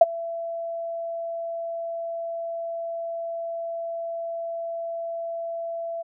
sine tone with ADSR envelope, 670 Hz, E5, 28 cents sharp, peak -6 dBFS, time 0.01-6.03 s, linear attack 5 ms, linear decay 29 ms, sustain -22 dB, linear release 18 ms, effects none

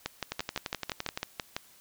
two click trains, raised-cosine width 0.2 ms, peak -14 / -15 dBFS, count 10 / 11, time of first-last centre 0.06-1.565 / 0.32-1.175 s, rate 5.98 / 11.7 Hz, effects white hiss -58 dBFS RMS until 1.8 s

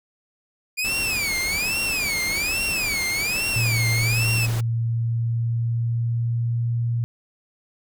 sawtooth tone with vibrato, 2402 Hz, D7, 38 cents sharp, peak -19 dBFS, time 0.77-4.47 s, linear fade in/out 20 ms, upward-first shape sine, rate 1.2 Hz, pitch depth 230 cents each way
pink noise, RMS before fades -33 dBFS, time 0.84-4.61 s, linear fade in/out 10 ms
sine tone with pitch glide, 114.9 to 117.79 Hz, A#2 to A#2, -25 to +18 cents, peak -20 dBFS, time 3.56-7.04 s, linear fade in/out 0 ms, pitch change +43 cents, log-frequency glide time 4.22-6.72 s
effects none

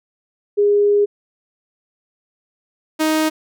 sine / sawtooth tone pair in turn, 410 / 312.9 Hz, G#4 / D#4, -22 / +10 cents, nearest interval perfect fourth, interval 468 cents, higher first, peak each -11 dBFS, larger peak neither, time 0.57-1.06 / 2.99-3.3 s, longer first, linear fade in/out 20 ms, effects none

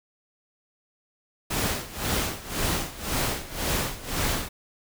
pink noise with tremolo, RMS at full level -25 dBFS, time 1.5-4.49 s, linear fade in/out 10 ms, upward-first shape sine, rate 1.9 Hz, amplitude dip 85%, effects none

